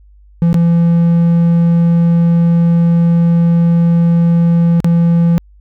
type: tone with dropouts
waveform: triangle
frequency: 169.2 Hz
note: E3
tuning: 45 cents sharp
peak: -5 dBFS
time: 0.42-5.38 s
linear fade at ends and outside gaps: 0 ms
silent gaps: 0.529-0.543 / 4.803-4.845 s
effects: added 50 Hz sine -40 dBFS peak until 5.6 s